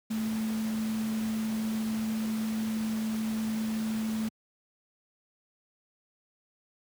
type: tone in noise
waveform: sine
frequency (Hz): 220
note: A3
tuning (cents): 0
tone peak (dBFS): -28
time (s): 0.1-4.29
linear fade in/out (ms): 10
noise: pink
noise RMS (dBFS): -42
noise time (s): 0.1-4.29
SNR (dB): +11
effects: high-pass 100 Hz 12 dB/octave